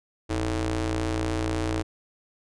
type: ring-modulated tone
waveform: sawtooth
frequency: 116.54 Hz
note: A#2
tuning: in tune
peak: -18 dBFS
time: 0.29-1.83 s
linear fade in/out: 20 ms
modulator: 203 Hz
effects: resampled to 22050 Hz